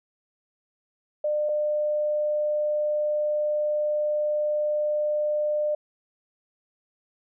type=tone pair in turn; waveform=sine; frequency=600 / 600 Hz; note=D5 / D5; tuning=+37 / +37 cents; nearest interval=unison; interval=0 cents; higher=neither; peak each=-22 dBFS; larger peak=neither; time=1.24-1.49 / 1.49-5.75 s; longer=second; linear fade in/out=5 ms; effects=none